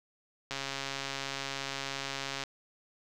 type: click train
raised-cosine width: 0.2 ms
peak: -18 dBFS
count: 265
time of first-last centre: 0.51-2.437 s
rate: 137 Hz
effects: none